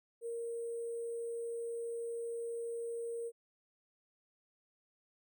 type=tone with sample-and-hold; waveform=sine; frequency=466.2 Hz; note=A#4; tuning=in tune; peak=-37 dBFS; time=0.21-3.32 s; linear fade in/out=50 ms; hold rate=8820 Hz; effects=none